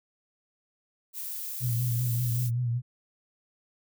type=noise; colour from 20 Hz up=violet; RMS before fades=-36 dBFS; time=1.13-2.51 s; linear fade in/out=50 ms
type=tone with vibrato; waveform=sine; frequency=120.9 Hz; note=B2; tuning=36 cents flat; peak=-25 dBFS; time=1.6-2.82 s; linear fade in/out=50 ms; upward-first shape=triangle; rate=5.2 Hz; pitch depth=71 cents each way
effects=none